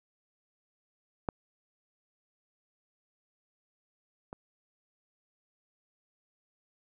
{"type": "clicks", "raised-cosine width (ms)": 1, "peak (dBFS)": [-16, -27], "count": 2, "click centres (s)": [1.288, 4.329], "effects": []}